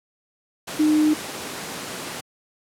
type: tone in noise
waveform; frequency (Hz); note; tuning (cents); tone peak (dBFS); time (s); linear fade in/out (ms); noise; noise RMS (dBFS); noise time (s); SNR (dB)
sine; 305.8; D#4; -30; -14; 0.79-1.14; 10; pink; -31; 0.67-2.21; +14
effects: high-pass 200 Hz 12 dB/octave + low-pass 12000 Hz 12 dB/octave